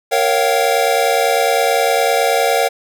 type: chord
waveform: square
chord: G half-diminished seventh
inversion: first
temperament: equal with one note detuned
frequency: 466.2 / 554.4 / 698.5 / 768.3 Hz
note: Bb4 / Db5 / F5 / G5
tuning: 0 / 0 / 0 / -35 cents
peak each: -19 dBFS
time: 0.11-2.69 s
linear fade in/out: 20 ms
effects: none